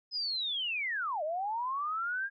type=linear two-way sweep; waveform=sine; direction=down then up; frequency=5110 to 590 to 1635 Hz; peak=-31 dBFS; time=0.11-2.3 s; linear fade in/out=50 ms; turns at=1.23 s; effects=none